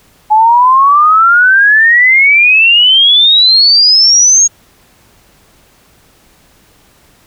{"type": "exponential sweep", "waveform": "sine", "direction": "up", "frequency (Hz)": [845, 6650], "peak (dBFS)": -3, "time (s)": [0.3, 4.48], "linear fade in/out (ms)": 20, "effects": ["pink hiss -47 dBFS RMS until 7.26 s"]}